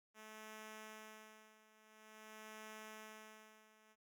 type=tone with tremolo; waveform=5% pulse; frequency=216.8 Hz; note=A3; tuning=25 cents flat; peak=-40 dBFS; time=0.14-3.96 s; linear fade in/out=50 ms; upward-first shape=sine; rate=0.48 Hz; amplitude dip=85%; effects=none